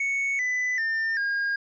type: tone with pitch steps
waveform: triangle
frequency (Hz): 2217 / 1998.1 / 1800.8 / 1622.9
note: C#7 / B6 / A6 / G#6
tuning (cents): 0 / +20 / +40 / -40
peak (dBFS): -22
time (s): 0-1.56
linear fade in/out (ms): 5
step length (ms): 390
effects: resampled to 16000 Hz